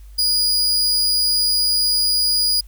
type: tone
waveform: 40% pulse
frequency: 4899 Hz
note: D#8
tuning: 28 cents flat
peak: -14 dBFS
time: 0.18-2.61 s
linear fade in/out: 10 ms
effects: added 50 Hz sine -37 dBFS peak until 2.67 s + white hiss -57 dBFS RMS until 2.67 s